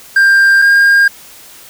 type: tone pair in turn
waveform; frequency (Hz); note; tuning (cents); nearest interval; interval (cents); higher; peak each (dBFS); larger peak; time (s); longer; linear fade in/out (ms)
triangle; 1591 / 1612.3; G6 / G6; +25 / +48; unison; 23; second; -3; neither; 0.16-0.62 / 0.62-1.08; neither; 5
effects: white hiss -37 dBFS RMS until 1.69 s